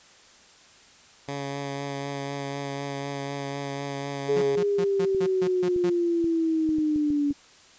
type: tone with vibrato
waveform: 10% pulse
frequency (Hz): 140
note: C#3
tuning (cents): +18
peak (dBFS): -22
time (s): 1.28-4.56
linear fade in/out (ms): 5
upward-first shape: triangle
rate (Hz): 4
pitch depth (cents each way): 19
type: linear sweep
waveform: sine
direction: down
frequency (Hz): 424.7 to 284.5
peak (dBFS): -21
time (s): 4.28-7.33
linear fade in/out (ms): 20
type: tone bursts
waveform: sawtooth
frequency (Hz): 178.8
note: F3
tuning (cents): +41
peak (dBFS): -25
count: 8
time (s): 4.36-5.898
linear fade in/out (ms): 5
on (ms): 61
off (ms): 150
type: clicks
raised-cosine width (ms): 3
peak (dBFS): -25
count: 8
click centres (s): 5.148 / 5.762 / 6.243 / 6.691 / 6.785 / 6.96 / 7.104 / 7.307
effects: white hiss -53 dBFS RMS until 7.78 s + resampled to 16000 Hz